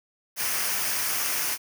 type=noise with comb filter; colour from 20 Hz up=white; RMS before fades=-27 dBFS; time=0.36-1.58 s; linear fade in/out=50 ms; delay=0.26 ms; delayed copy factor=-0.5; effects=none